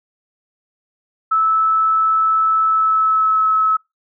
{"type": "tone with pitch glide", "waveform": "sine", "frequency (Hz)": [1308, 1293.7], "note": ["E6", "E6"], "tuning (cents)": [-14, -33], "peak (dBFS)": -12, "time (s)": [1.31, 3.77], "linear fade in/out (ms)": 10, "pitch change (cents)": -19, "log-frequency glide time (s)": [2.65, 3.47], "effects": ["noise-tail reverb RT60 0.2 s tail -25 dB re dry"]}